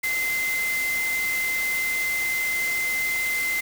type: tone in noise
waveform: sine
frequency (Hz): 2069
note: C7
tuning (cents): -20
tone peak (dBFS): -23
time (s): 0.03-3.61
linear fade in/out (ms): 10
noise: white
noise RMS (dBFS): -32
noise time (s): 0.03-3.61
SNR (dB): +6
effects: none